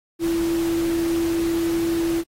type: tone in noise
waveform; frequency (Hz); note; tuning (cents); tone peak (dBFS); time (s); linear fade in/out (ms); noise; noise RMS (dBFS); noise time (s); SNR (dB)
sine; 334.2; E4; +24; -19; 0.19-2.24; 50; pink; -34; 0.19-2.24; +12
effects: AAC 48 kbps